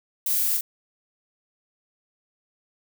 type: noise with echo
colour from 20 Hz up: violet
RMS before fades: -25 dBFS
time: 0.26-0.57 s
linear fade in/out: 5 ms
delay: 40 ms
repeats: 1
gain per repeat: -2 dB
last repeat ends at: 0.61 s
effects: none